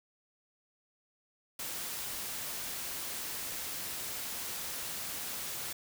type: noise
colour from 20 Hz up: white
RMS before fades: -39 dBFS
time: 1.59-5.73 s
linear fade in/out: 5 ms
effects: none